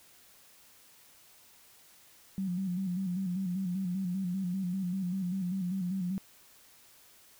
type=tone with vibrato; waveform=sine; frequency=185 Hz; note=F#3; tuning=in tune; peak=-30 dBFS; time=2.38-6.18 s; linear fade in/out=0 ms; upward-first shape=square; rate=5.1 Hz; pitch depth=69 cents each way; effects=white hiss -59 dBFS RMS until 7.39 s